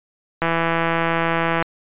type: click train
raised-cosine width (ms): 0.5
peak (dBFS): -5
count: 201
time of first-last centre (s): 0.42-1.625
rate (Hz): 166
effects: resampled to 8000 Hz